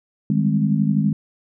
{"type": "chord", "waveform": "sine", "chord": "Ab major seventh", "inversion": "second", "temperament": "equal", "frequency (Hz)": [155.56, 196, 207.7, 261.6], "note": ["Eb3", "G3", "Ab3", "C4"], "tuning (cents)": [0, 0, 0, 0], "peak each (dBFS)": [-20, -24, -19, -25], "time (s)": [0.3, 1.13], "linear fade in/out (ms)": 2, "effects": []}